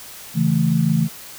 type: chord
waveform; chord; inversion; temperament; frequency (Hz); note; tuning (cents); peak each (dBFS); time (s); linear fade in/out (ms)
sine; A major; first; equal; 138.59 / 164.81 / 220; C#3 / E3 / A3; 0 / 0 / 0; -21 / -17 / -20; 0.34-1.09; 50
effects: white hiss -38 dBFS RMS until 1.38 s